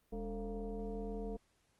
sine tone with frequency modulation, 204.2 Hz, G#3, 29 cents flat, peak -38 dBFS, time 0.12-1.37 s, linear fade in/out 10 ms, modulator 245 Hz, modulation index 1.5, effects pink hiss -75 dBFS RMS until 1.79 s + Opus 32 kbps

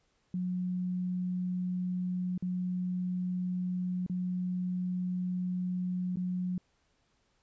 sine tone with dropouts, 181.3 Hz, F#3, 35 cents flat, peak -30 dBFS, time 0.34-6.58 s, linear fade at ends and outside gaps 2 ms, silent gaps 2.378-2.424 / 4.064-4.097 / 6.159-6.17 s, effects pink hiss -73 dBFS RMS until 7.42 s + resampled to 16000 Hz

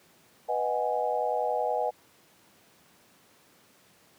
sine chord, G# minor seventh, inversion first, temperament equal, 493.9 / 622.3 / 740 / 830.6 Hz, B4 / D#5 / F#5 / G#5, 0 / 0 / 0 / 0 cents, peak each -31 dBFS, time 0.48-1.91 s, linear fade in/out 20 ms, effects pink hiss -60 dBFS RMS until 4.18 s + high-pass 150 Hz 12 dB/octave

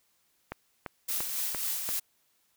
click train, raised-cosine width 0.5 ms, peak -20 dBFS, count 5, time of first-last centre 0.52-1.89 s, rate 2.92 Hz
blue noise with tremolo, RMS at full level -31 dBFS, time 1.08-2 s, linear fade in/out 10 ms, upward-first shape sine, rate 3.7 Hz, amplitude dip 40%
effects white hiss -71 dBFS RMS until 2.56 s

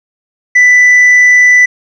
sine tone with tanh clipping, 1985 Hz, B6, 8 cents sharp, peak -3 dBFS, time 0.55-1.66 s, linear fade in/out 10 ms, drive 2 dB, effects none

